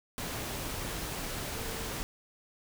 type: tone in noise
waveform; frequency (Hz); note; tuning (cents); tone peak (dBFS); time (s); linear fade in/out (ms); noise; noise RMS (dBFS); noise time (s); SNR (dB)
sine; 452; A4; +47; -45; 1.55-1.88; 0; pink; -37; 0.18-2.03; -11
effects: none